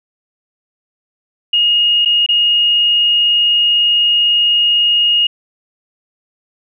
sine tone with dropouts, 2862 Hz, F7, 42 cents sharp, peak -9 dBFS, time 1.53-5.27 s, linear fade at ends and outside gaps 5 ms, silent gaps 2.05-2.057 / 2.263-2.288 s, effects none

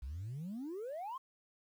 sine exponential sweep, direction up, 59.4 to 1100 Hz, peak -38 dBFS, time 0.02-1.18 s, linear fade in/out 10 ms, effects tanh soft clip ceiling -38 dBFS + 11-bit

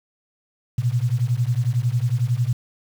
sine beating tone pair, 115.8 / 126.8 Hz, A#2 / B2, -11 / +46 cents, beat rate 11 Hz, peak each -21 dBFS, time 0.78-2.53 s, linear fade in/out 5 ms, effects 7-bit

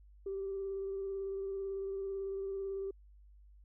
sine tone with vibrato, 390 Hz, G4, 9 cents flat, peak -35 dBFS, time 0.26-2.91 s, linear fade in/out 5 ms, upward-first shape sine, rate 18 Hz, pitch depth 18 cents each way, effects tanh soft clip ceiling -31 dBFS + added 50 Hz sine -56 dBFS peak until 3.64 s

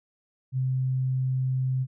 sine tone, 130 Hz, C3, 11 cents flat, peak -23 dBFS, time 0.52-1.87 s, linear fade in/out 50 ms, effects none

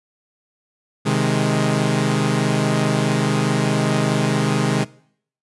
sawtooth chord, Ab major, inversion first, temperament equal, 130.81 / 155.56 / 207.7 Hz, C3 / Eb3 / Ab3, 0 / 0 / 0 cents, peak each -17 dBFS, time 1.05-4.85 s, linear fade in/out 20 ms, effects noise-tail reverb RT60 0.6 s tail -21 dB re dry + resampled to 24000 Hz

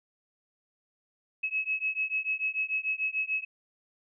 sine beating tone pair, 2570 / 2576.8 Hz, E7 / E7, -45 / -40 cents, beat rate 6.8 Hz, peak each -31 dBFS, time 1.43-3.45 s, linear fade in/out 10 ms, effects none

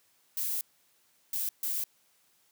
violet noise bursts at uneven times, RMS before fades -32 dBFS, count 3, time 0.37-0.61 / 1.33-1.49 / 1.63-1.84 s, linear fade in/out 2 ms, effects white hiss -68 dBFS RMS until 2.51 s + high-pass 100 Hz 12 dB/octave

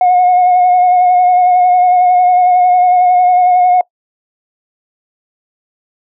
sine tone with vibrato, 724 Hz, F#5, 38 cents flat, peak -4 dBFS, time 0.01-3.81 s, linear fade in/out 2 ms, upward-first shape sine, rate 11 Hz, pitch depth 25 cents each way, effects noise-tail reverb RT60 0.1 s tail -23 dB re dry + tanh soft clip ceiling -3 dBFS

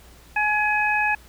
harmonic tone, 843 Hz, G#5, 26 cents sharp, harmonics 1 / 2 / 3, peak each -23 / -23 / -23 dBFS, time 0.36-1.15 s, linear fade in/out 5 ms, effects added 60 Hz sine -49 dBFS peak until 1.28 s + pink hiss -51 dBFS RMS until 1.28 s

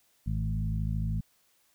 harmonic tone with a mistuned harmonic, 53.8 Hz, A1, 38 cents flat, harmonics 1 / 2 / 3 / 4, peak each -31 / -32 / -34 / -39 dBFS, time 0.26-1.21 s, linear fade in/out 10 ms, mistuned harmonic 3, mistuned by -17 cents, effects white hiss -68 dBFS RMS until 1.74 s

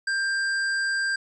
sine tone with tanh clipping, 1587 Hz, G6, 21 cents sharp, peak -25 dBFS, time 0.07-1.16 s, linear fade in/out 5 ms, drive 16 dB, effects resampled to 22050 Hz

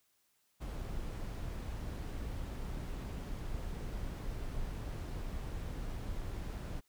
brown noise, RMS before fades -40 dBFS, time 0.6-6.81 s, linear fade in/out 20 ms, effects white hiss -75 dBFS RMS until 6.88 s

